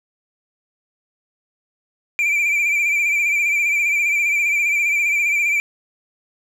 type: tone with vibrato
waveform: triangle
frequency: 2349 Hz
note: D7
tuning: in tune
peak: -14 dBFS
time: 2.19-5.6 s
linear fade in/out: 0 ms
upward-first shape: sine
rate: 15 Hz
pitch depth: 50 cents each way
effects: none